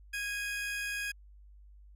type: tone pair together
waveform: 40% pulse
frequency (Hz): 1645.5 / 2500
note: G#6 / D#7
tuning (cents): -16 / +8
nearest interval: perfect fifth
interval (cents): 724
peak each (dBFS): -35 / -37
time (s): 0.13-1.12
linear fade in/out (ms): 10
effects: added 50 Hz sine -52 dBFS peak until 1.95 s + resampled to 32000 Hz